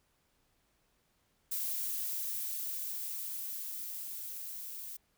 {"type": "noise with level ramp", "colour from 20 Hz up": "violet", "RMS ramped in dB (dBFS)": [-35, -44], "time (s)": [1.51, 4.97], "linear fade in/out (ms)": 10, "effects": ["pink hiss -74 dBFS RMS until 5.17 s"]}